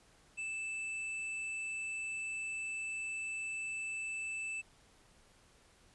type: tone with tanh clipping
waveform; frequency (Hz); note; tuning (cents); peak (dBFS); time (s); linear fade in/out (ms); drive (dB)
sine; 2637; E7; 0; -39; 0.37-4.62; 20; 11
effects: pink hiss -65 dBFS RMS until 5.94 s + resampled to 24000 Hz